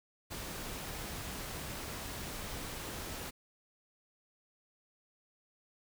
pink noise, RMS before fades -42 dBFS, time 0.3-3.31 s, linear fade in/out 20 ms, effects none

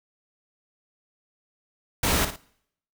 pink noise with echo, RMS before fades -23 dBFS, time 2.03-2.25 s, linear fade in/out 5 ms, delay 56 ms, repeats 2, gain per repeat -9 dB, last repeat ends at 2.362 s, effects noise-tail reverb RT60 0.7 s tail -23 dB re dry

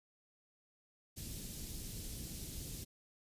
pink band-stop noise, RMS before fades -45 dBFS, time 1.16-2.85 s, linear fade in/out 20 ms, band 260 to 4800 Hz, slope 12 dB/octave, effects resampled to 32000 Hz

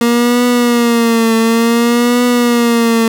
30% pulse tone with vibrato, 234.8 Hz, A#3, 13 cents sharp, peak -6 dBFS, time 0.01-3.08 s, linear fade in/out 2 ms, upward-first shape triangle, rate 0.56 Hz, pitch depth 76 cents each way, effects none

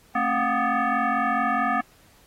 sine tone with frequency modulation, 268.3 Hz, C4, 44 cents sharp, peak -20 dBFS, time 0.15-1.81 s, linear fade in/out 5 ms, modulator 492 Hz, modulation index 3.1, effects pink hiss -57 dBFS RMS until 2.26 s + AAC 48 kbps

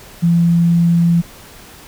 sine tone, 170 Hz, F3, 46 cents flat, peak -9 dBFS, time 0.22-1.22 s, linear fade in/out 20 ms, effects pink hiss -39 dBFS RMS until 1.87 s

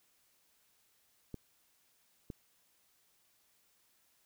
clicks, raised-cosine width 3 ms, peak -29 dBFS, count 2, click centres 1.343 / 2.302 s, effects white hiss -72 dBFS RMS until 4.25 s

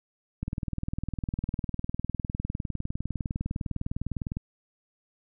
click train, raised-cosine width 5 ms, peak -18 dBFS, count 79, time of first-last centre 0.43-4.369 s, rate 19.8 Hz, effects none

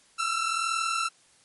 sawtooth tone pair together, 1318.5 / 1359.5 Hz, E6 / F6, 0 / -47 cents, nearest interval minor second, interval 53 cents, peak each -25 dBFS, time 0.18-1.09 s, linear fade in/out 20 ms, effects white hiss -60 dBFS RMS until 1.44 s + MP3 48 kbps

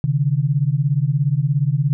sine beating tone pair, 133.7 / 150.7 Hz, C3 / D3, +38 / +45 cents, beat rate 17 Hz, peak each -18 dBFS, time 0.04-1.93 s, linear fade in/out 0 ms, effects none

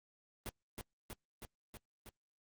pink noise with echo, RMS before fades -42 dBFS, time 0.46-0.49 s, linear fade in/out 0 ms, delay 320 ms, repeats 5, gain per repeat -2 dB, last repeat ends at 2.09 s, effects Opus 32 kbps

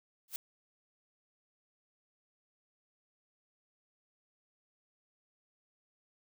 blue noise with exponential growth, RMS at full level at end -33 dBFS, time 0.28-0.36 s, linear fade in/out 1 ms, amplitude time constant 17 ms, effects none

